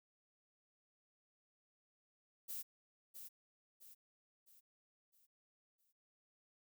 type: noise with echo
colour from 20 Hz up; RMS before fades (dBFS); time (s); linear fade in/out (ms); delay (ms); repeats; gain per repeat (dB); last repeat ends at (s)
violet; -45; 2.48-2.63; 20; 660; 5; -7; 5.93
effects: none